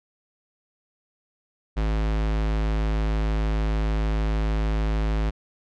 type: tone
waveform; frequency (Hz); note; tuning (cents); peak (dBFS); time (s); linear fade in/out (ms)
square; 53.3; G#1; +46; -22; 1.76-5.31; 20
effects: low-pass 4000 Hz 12 dB/octave